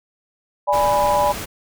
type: chord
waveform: sine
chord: G# diminished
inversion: second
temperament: equal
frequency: 587.3 / 830.6 / 987.8 Hz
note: D5 / G#5 / B5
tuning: 0 / 0 / 0 cents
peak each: -19 dBFS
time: 0.67-1.33 s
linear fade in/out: 20 ms
type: noise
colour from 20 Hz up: pink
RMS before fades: -29 dBFS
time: 0.72-1.46 s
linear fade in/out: 20 ms
effects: none